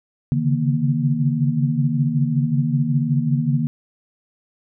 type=tone cluster; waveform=sine; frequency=138.2 / 143.5 / 157.1 / 235.3 Hz; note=C#3 / D3 / D#3 / A#3; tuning=-5 / -40 / +17 / +16 cents; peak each=-22 dBFS; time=0.32-3.67 s; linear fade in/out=0 ms; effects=none